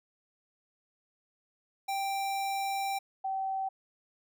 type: tone pair in turn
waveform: square / sine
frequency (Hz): 785 / 770.2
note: G5 / G5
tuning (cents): +2 / -31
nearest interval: unison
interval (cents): 33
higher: first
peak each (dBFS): -31 / -30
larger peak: second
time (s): 1.88-2.99 / 3.24-3.69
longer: first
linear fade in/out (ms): 10
effects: none